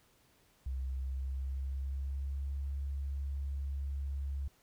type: tone with pitch glide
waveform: sine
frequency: 65.41 to 69.3 Hz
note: C2 to C#2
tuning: 0 to 0 cents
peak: -34 dBFS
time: 0.66-4.48 s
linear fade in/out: 5 ms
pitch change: +100 cents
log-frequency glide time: 0.84-2.54 s
effects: pink hiss -68 dBFS RMS until 4.62 s